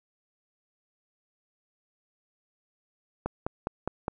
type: click train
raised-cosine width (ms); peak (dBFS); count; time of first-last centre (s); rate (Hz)
1; -15; 5; 3.26-4.081; 4.87
effects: none